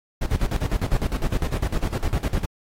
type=noise with tremolo; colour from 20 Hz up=brown; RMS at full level=-21 dBFS; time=0.21-2.46 s; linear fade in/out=10 ms; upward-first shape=square; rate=9.9 Hz; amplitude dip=80%; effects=AAC 48 kbps